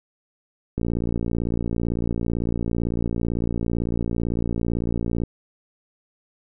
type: click train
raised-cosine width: 3 ms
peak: -12 dBFS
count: 259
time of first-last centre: 0.78-5.236 s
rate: 57.9 Hz
effects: none